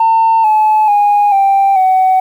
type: tone with pitch steps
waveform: sine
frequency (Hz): 900 / 860.4 / 822.4 / 786.2 / 751.6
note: A5 / A5 / G#5 / G5 / F#5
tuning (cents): +39 / -39 / -17 / +5 / +27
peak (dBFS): -5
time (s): 0-2.2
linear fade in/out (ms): 5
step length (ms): 440
effects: tanh soft clip ceiling -4 dBFS + 7-bit